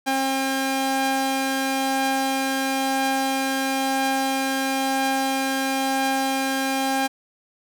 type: tone pair together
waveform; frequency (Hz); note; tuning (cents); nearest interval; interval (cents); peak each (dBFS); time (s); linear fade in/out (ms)
sawtooth; 268 / 803; C4 / G5; +42 / +41; octave + perfect fifth; 1899; -20 / -20; 0.06-7.08; 20
effects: none